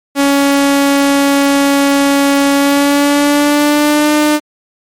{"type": "tone with pitch glide", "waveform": "sawtooth", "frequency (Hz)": [280, 300.1], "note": ["C#4", "D4"], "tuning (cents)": [18, 38], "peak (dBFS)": -4, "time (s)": [0.15, 4.4], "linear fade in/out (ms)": 50, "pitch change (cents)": 120, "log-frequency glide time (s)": [2.54, 4.13], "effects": ["MP3 64 kbps"]}